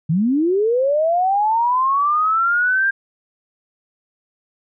sine linear sweep, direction up, 146.83 to 1607 Hz, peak -14 dBFS, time 0.09-2.91 s, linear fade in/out 10 ms, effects none

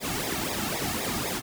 pink noise with flanger, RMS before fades -30 dBFS, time 0-1.42 s, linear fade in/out 50 ms, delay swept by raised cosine 0.67 to 2.07 ms, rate 3.9 Hz, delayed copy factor -0.95, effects none

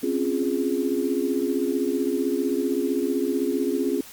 sine chord, Db major seventh, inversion third, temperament equal, 261.6 / 277.2 / 349.2 / 415.3 Hz, C4 / Db4 / F4 / Ab4, 0 / 0 / 0 / 0 cents, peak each -27 dBFS, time 0.03-4.01 s, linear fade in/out 5 ms, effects white hiss -44 dBFS RMS until 4.12 s + Opus 48 kbps

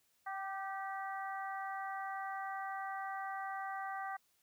harmonic tone with a mistuned harmonic, 387.3 Hz, G4, 21 cents flat, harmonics 2 / 3 / 4 / 5, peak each -41 / -45 / -47 / -49 dBFS, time 0.26-4.17 s, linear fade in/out 10 ms, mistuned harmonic 3, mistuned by +29 cents, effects white hiss -75 dBFS RMS until 4.42 s

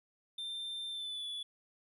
triangle tone with pitch glide, 3581 to 3437 Hz, A7 to A7, +30 to -41 cents, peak -37 dBFS, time 0.38-1.43 s, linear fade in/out 5 ms, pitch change -71 cents, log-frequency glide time 0.89-1.26 s, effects none

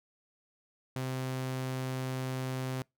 sawtooth tone, 130 Hz, C3, 11 cents flat, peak -29 dBFS, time 0.96-2.82 s, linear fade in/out 2 ms, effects noise-tail reverb RT60 0.2 s tail -26 dB re dry

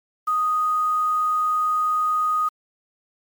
sine tone with quantisation, 1244.5 Hz, D#6, in tune, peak -18 dBFS, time 0.27-2.49 s, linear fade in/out 10 ms, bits 7, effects MP3 96 kbps

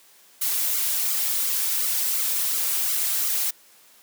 blue noise with flanger, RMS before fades -24 dBFS, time 0.41-3.51 s, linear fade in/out 10 ms, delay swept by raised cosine 1.1 to 4.7 ms, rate 2.8 Hz, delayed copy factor -0.9, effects white hiss -54 dBFS RMS until 4.02 s + high-pass 200 Hz 12 dB/octave

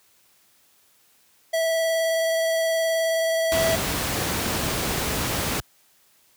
square tone with vibrato, 654 Hz, E5, 14 cents flat, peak -21 dBFS, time 1.53-3.76 s, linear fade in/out 10 ms, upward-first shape sine, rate 19 Hz, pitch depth 10 cents each way
pink noise, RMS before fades -25 dBFS, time 3.52-5.6 s, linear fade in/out 0 ms
effects white hiss -60 dBFS RMS until 6.36 s + high-pass 60 Hz 12 dB/octave

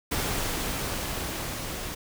pink noise with level ramp, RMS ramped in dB -28 to -35 dBFS, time 0.11-1.95 s, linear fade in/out 10 ms, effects none

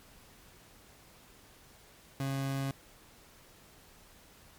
30% pulse tone, 136.3 Hz, C#3, 29 cents flat, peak -29 dBFS, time 2.2-2.71 s, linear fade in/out 2 ms, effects pink hiss -58 dBFS RMS until 4.58 s + MP3 96 kbps

